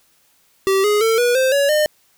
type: tone with pitch steps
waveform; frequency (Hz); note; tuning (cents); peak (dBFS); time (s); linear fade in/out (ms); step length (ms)
square; 386.7 / 416.9 / 449.4 / 484.4 / 522.2 / 562.9 / 606.8; G4 / G#4 / A4 / B4 / C5 / C#5 / D#5; -24 / +7 / +37 / -34 / -3 / +26 / -44; -14; 0.67-1.86; 0; 170
effects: white hiss -58 dBFS RMS until 2.17 s

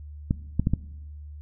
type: clicks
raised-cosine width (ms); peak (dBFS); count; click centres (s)
5; -9; 4; 0.309 / 0.596 / 0.671 / 0.736
effects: noise-tail reverb RT60 1.0 s tail -20 dB re dry + added 74 Hz sine -38 dBFS peak until 1.41 s

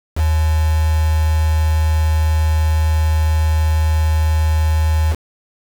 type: tone with quantisation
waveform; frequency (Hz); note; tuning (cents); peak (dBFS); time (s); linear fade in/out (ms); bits
sine; 78.5; D#2; +16; -12; 0.15-5.16; 50; 4
effects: none

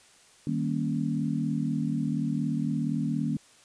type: chord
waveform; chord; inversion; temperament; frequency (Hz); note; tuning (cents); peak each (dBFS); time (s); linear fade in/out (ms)
sine; Eb dominant seventh; none; equal; 155.56 / 196 / 233.1 / 277.2; Eb3 / G3 / Bb3 / Db4; 0 / 0 / 0 / 0; -30 / -34 / -30 / -32; 0.47-3.37; 2
effects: white hiss -57 dBFS RMS until 3.64 s + resampled to 22050 Hz

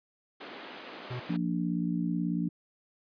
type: band-pass noise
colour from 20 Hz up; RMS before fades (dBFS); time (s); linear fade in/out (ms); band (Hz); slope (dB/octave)
pink; -45; 0.4-1.37; 10; 240 to 3800; 24
type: tone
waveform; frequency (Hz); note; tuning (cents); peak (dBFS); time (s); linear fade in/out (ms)
square; 124.5; B2; +14; -35; 1.1-1.2; 10
type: harmonic tone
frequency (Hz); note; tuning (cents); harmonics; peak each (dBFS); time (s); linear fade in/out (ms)
58.27; A#1; 0; 3 / 4 / 5; -30 / -34 / -33; 1.29-2.49; 10
effects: resampled to 11025 Hz

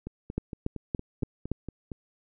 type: two click trains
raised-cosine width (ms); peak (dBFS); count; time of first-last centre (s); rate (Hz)
3; -23 / -15; 9 / 5; 0.07-1.918 / 0.38-1.516; 4.33 / 3.52
effects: none

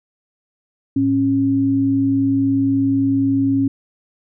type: tone pair together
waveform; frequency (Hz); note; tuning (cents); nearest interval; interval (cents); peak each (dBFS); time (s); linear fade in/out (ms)
sine; 110 / 273.7; A2 / C#4; 0 / -22; octave + major third; 1578; -23 / -14; 0.96-3.68; 5
effects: none

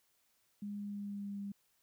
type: tone with pitch glide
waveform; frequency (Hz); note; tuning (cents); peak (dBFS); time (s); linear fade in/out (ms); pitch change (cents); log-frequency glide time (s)
sine; 204.5 to 200.4; G#3 to G3; -26 to +38; -39; 0.62-1.52; 5; -36; 0.77-1.41
effects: white hiss -75 dBFS RMS until 1.82 s

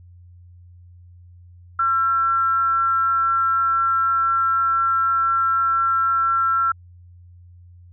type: tone with frequency modulation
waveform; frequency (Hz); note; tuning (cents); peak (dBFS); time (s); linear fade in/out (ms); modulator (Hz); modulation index
sine; 1349; E6; +40; -16; 1.79-6.72; 5; 264; 0.26
effects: added 88 Hz sine -43 dBFS peak until 7.92 s

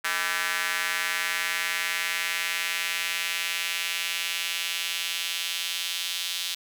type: tone with high-pass filter sweep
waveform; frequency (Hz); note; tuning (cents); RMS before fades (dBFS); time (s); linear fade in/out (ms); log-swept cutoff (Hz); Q
square; 90; F#2; -47; -29; 0.04-6.55; 10; 1600 to 3500; 2.1
effects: none

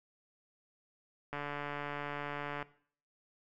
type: click train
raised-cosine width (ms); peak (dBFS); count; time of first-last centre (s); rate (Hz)
0.5; -24; 189; 1.33-2.627; 145
effects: noise-tail reverb RT60 0.5 s tail -17 dB re dry

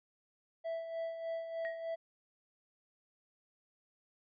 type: tone with tremolo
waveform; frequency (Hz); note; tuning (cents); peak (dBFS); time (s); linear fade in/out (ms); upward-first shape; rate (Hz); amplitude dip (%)
triangle; 659.3; E5; 0; -33; 0.64-1.96; 20; sine; 3.3; 55
type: tone with exponential decay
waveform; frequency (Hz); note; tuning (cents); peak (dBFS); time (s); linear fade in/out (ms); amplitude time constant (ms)
sine; 1890; A#6; +23; -37; 1.65-1.87; 0; 47
effects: resampled to 11025 Hz

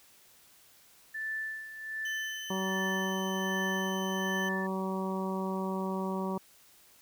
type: tone with tremolo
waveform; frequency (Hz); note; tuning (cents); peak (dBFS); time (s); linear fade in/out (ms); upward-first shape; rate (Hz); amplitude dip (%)
sine; 1760; A6; 0; -32; 1.14-4.67; 10; sine; 1.3; 70
type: tone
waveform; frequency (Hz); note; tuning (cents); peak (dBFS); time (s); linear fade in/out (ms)
30% pulse; 3049; G7; -49; -37; 2.05-4.49; 5
type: harmonic tone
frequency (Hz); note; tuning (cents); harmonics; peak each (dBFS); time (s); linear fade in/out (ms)
190; F#3; +46; 1 / 2 / 3 / 4 / 5 / 6; -33 / -37 / -41 / -45 / -39 / -43; 2.5-6.38; 5
effects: white hiss -60 dBFS RMS until 7.01 s

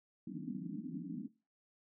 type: band-pass noise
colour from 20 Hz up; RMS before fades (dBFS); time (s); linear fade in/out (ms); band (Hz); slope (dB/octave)
pink; -43; 0.27-1.28; 5; 160 to 310; 96
effects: noise-tail reverb RT60 0.3 s tail -18 dB re dry

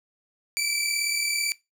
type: tone pair together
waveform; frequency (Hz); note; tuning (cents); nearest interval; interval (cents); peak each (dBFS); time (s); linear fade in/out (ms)
15% pulse; 2305 / 2343; D7 / D7; -33 / -5; unison; 28; -20 / -21; 0.57-1.52; 0
effects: noise-tail reverb RT60 0.2 s tail -19 dB re dry

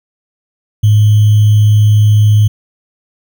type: tone with sample-and-hold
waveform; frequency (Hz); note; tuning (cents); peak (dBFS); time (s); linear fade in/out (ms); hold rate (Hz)
sine; 105.7; G#2; +31; -4; 0.83-2.48; 10; 3150
effects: none

